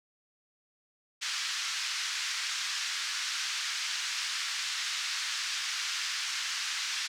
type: band-pass noise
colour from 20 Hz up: white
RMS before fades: -34 dBFS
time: 1.21-7.08 s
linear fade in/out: 20 ms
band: 1300 to 6000 Hz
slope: 24 dB/octave
effects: none